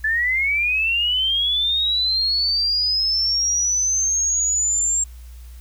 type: linear sweep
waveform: sine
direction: up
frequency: 1722 to 7470 Hz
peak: -17 dBFS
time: 0.04-5.04 s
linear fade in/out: 5 ms
effects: added 60 Hz sine -36 dBFS peak until 5.6 s + white hiss -53 dBFS RMS until 5.6 s